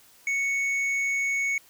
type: tone with hard clipping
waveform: sine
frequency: 2217 Hz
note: C#7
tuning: in tune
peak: -25 dBFS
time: 0.27-1.58 s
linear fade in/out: 2 ms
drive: 5 dB
effects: white hiss -56 dBFS RMS until 1.69 s